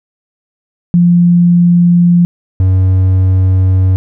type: tone pair in turn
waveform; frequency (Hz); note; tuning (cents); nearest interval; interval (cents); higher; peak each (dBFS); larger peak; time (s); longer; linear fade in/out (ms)
sine / triangle; 174.1 / 93.57; F3 / F#2; -5 / +20; major seventh; 1075; first; -4; neither; 0.94-2.25 / 2.6-3.96; second; 0
effects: none